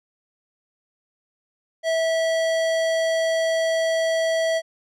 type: tone with hard clipping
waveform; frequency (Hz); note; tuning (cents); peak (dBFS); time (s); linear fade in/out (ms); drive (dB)
sine; 652; E5; -19; -21; 1.83-4.62; 50; 17
effects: none